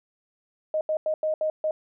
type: tone bursts at uneven times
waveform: sine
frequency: 622.3 Hz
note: D#5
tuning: in tune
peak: -22 dBFS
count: 6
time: 0.74-0.81 / 0.89-0.97 / 1.06-1.14 / 1.23-1.34 / 1.41-1.5 / 1.64-1.71 s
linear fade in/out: 2 ms
effects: none